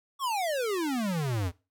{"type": "exponential sweep", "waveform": "square", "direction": "down", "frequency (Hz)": [1153, 82.41], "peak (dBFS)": -28, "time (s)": [0.19, 1.52], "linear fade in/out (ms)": 50, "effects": ["noise-tail reverb RT60 0.3 s tail -21 dB re dry"]}